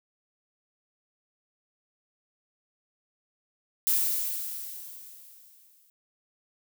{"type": "noise with exponential decay", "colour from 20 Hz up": "violet", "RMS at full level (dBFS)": -23, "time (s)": [3.87, 5.9], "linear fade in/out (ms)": 0, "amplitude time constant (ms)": 440, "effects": []}